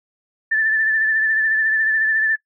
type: tone with vibrato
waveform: sine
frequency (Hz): 1760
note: A6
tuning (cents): 0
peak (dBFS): -15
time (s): 0.51-2.36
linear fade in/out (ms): 10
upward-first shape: sine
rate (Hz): 14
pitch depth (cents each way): 32
effects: noise-tail reverb RT60 0.1 s tail -21 dB re dry